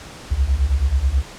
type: beating tone pair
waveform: sine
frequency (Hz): 62.2 / 71.5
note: B1 / D2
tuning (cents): +13 / -46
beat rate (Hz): 9.3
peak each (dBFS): -19 / -17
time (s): 0.31-1.23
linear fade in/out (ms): 10
effects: pink hiss -38 dBFS RMS until 1.38 s + low-pass 8000 Hz 12 dB/octave